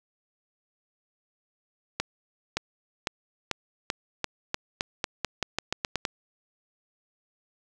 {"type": "accelerating click train", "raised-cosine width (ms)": 0.2, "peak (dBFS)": -9, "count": 16, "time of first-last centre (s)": [2, 6.052], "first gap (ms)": 570, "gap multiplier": 0.88, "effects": []}